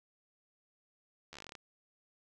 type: slowing click train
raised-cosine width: 0.2 ms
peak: -30 dBFS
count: 12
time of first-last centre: 1.33-1.552 s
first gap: 12 ms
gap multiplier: 1.1
effects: none